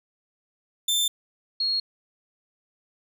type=tone pair in turn; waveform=sawtooth / sine; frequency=3558 / 4294 Hz; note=A7 / C8; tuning=+19 / +44 cents; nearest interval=minor third; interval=325 cents; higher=second; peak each=-18 / -22 dBFS; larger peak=first; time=0.88-1.08 / 1.6-1.8 s; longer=neither; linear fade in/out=5 ms; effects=none